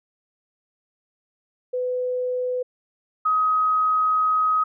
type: tone pair in turn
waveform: sine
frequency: 501 / 1262.4 Hz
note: B4 / D#6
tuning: +25 / +25 cents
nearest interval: octave + major third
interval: 1600 cents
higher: second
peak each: -22 / -17 dBFS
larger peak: second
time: 1.73-2.63 / 3.25-4.64 s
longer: second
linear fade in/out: 10 ms
effects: none